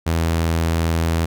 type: tone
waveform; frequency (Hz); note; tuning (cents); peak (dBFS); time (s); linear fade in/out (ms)
sawtooth; 82.41; E2; 0; -13; 0.06-1.26; 10
effects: none